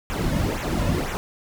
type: noise with flanger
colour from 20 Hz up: brown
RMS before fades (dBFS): -24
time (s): 0.1-1.17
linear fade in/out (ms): 0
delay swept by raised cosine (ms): 0.2 to 2.6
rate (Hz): 2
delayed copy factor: -0.75
effects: none